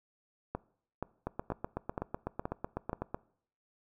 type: two click trains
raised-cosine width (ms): 1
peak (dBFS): -20 / -20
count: 16 / 6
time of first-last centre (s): 1.27-3.145 / 0.55-2.931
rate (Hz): 8 / 2.1
effects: noise-tail reverb RT60 0.6 s tail -22 dB re dry